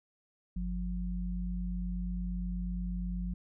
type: tone pair together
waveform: sine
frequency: 50.09 / 178.5 Hz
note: G1 / F3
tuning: +38 / +38 cents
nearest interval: octave + minor seventh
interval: 2200 cents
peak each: -34 / -36 dBFS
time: 0.56-3.34 s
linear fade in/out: 5 ms
effects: none